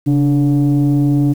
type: tone pair together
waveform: sine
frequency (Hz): 137.4 / 291.1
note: C#3 / D4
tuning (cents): -15 / -15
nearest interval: octave + minor second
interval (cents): 1300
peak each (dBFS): -11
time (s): 0.06-1.34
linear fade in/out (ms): 20
effects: tanh soft clip ceiling -7 dBFS + 7-bit